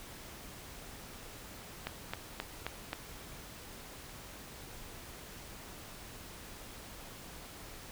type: click train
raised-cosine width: 0.3 ms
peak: -19 dBFS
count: 5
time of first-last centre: 1.87-2.931 s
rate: 3.77 Hz
effects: pink hiss -49 dBFS RMS until 7.91 s